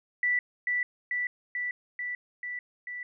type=tone with echo; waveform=sine; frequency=1968 Hz; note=B6; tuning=7 cents flat; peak=-23 dBFS; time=0.23-0.39 s; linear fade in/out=2 ms; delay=440 ms; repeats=6; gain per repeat=-2 dB; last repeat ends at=3.03 s; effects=none